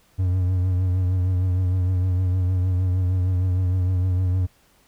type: tone with vibrato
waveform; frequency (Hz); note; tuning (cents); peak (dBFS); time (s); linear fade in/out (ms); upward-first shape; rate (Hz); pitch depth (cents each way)
triangle; 91.6; F#2; -17; -16; 0.18-4.47; 20; triangle; 6.5; 50
effects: pink hiss -59 dBFS RMS until 4.87 s